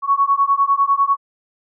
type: beating tone pair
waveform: sine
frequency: 1108 / 1118 Hz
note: C#6 / C#6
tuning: -1 / +14 cents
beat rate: 10 Hz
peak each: -16 dBFS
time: 0.02-1.17 s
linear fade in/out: 50 ms
effects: none